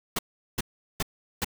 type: noise bursts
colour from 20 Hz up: pink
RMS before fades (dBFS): -27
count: 4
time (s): 0.16-1.446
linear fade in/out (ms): 5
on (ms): 29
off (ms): 390
effects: none